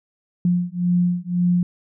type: beating tone pair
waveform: sine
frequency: 176 / 177.9 Hz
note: F3 / F3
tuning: +14 / +32 cents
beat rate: 1.9 Hz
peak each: -20 dBFS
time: 0.45-1.63 s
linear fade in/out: 2 ms
effects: none

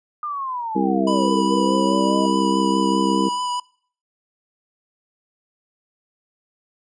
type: linear two-way sweep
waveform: sine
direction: down then up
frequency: 1220 to 440 to 630 Hz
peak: -24 dBFS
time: 0.23-2.26 s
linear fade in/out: 2 ms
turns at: 1.36 s
type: harmonic tone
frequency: 65.9 Hz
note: C2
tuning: 13 cents sharp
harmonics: 3 / 4 / 5 / 6 / 7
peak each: -22 / -23 / -22 / -29 / -26 dBFS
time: 0.75-3.29 s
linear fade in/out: 10 ms
type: tone with vibrato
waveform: square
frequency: 987.8 Hz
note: B5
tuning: in tune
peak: -23 dBFS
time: 1.07-3.6 s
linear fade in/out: 5 ms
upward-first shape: triangle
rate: 4.8 Hz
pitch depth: 18 cents each way
effects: noise-tail reverb RT60 0.5 s tail -22 dB re dry + resampled to 22050 Hz

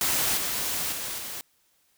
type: noise with level steps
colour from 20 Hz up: white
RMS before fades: -25 / -29 / -33 / -36 dBFS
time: 0.01-1.41 s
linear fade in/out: 0 ms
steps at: 0.37 / 0.92 / 1.18 s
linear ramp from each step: 5 ms
effects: white hiss -67 dBFS RMS until 1.97 s

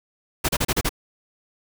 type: noise bursts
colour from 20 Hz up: pink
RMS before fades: -21 dBFS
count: 6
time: 0.44-0.893 s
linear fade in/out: 10 ms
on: 48 ms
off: 33 ms
effects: none

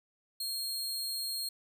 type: tone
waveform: sawtooth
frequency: 4245 Hz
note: C8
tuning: 24 cents sharp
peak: -31 dBFS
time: 0.4-1.49 s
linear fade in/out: 5 ms
effects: none

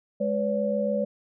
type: tone cluster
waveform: sine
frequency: 208.7 / 503 / 570 Hz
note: G#3 / B4 / C#5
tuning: +9 / +32 / +48 cents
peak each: -28 / -29 / -26 dBFS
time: 0.2-1.05 s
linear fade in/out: 10 ms
effects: none

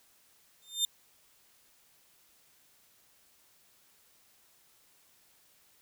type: tone with exponential growth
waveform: sawtooth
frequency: 3600 Hz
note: A7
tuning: 39 cents sharp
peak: -20 dBFS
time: 0.62-0.85 s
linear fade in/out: 2 ms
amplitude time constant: 48 ms
effects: white hiss -65 dBFS RMS until 5.81 s

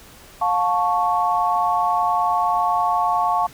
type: chord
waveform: sine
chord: F augmented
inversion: none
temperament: equal with one note detuned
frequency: 710.3 / 880 / 1108.7 Hz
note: F5 / A5 / C#6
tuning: +29 / 0 / 0 cents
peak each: -21 dBFS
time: 0.41-3.47 s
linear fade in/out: 10 ms
effects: pink hiss -45 dBFS RMS until 3.53 s

